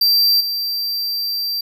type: tone with level steps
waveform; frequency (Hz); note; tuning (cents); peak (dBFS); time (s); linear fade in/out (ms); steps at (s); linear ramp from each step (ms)
square; 4699; D8; 0; -12 / -20; 0.01-1.61; 5; 0.4; 10
effects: none